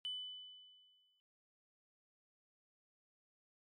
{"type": "tone with exponential decay", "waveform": "sine", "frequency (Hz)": 3000, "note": "F#7", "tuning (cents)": 23, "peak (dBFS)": -37, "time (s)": [0.05, 1.2], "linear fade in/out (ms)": 0, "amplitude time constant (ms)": 250, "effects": ["tanh soft clip ceiling -34 dBFS", "MP3 48 kbps"]}